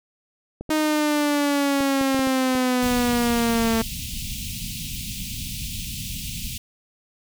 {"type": "clicks", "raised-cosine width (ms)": 2, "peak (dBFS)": -19, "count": 8, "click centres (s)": [0.61, 0.693, 1.806, 2.012, 2.146, 2.193, 2.272, 2.552]}
{"type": "exponential sweep", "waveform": "sawtooth", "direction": "down", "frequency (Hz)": [311.1, 224.3], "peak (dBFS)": -15, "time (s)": [0.7, 3.82], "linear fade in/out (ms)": 5}
{"type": "band-stop noise", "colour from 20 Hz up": "pink", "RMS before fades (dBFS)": -31, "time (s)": [2.82, 6.58], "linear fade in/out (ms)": 5, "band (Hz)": [240, 2500], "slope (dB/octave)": 48}
{"effects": []}